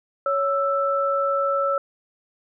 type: tone pair together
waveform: sine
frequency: 556.7 / 1324 Hz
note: C#5 / E6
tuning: +7 / +7 cents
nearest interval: octave + minor third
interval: 1500 cents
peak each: -22 dBFS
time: 0.26-1.78 s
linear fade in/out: 2 ms
effects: none